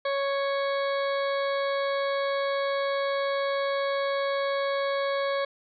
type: harmonic tone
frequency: 554.4 Hz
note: C#5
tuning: in tune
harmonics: 1 / 2 / 3 / 4 / 6 / 7 / 8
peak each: -26 / -32 / -36 / -38 / -42 / -43 / -44 dBFS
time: 0.05-5.45 s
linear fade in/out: 5 ms
effects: none